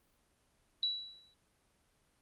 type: tone with exponential decay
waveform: sine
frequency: 3925 Hz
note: B7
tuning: 11 cents flat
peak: -28 dBFS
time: 0.83-1.34 s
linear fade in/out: 1 ms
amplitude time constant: 110 ms
effects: pink hiss -73 dBFS RMS until 2.21 s + Opus 32 kbps